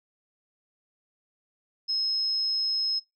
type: tone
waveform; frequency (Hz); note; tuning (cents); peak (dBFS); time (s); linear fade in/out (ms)
sine; 5160; E8; -38; -24; 1.88-3; 20
effects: noise-tail reverb RT60 0.2 s tail -24 dB re dry